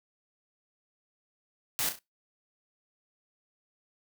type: noise with echo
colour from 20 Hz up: white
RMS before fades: -30 dBFS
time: 1.79-1.89 s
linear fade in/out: 0 ms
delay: 33 ms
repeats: 3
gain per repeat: -8 dB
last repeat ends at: 1.989 s
effects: noise-tail reverb RT60 0.2 s tail -22 dB re dry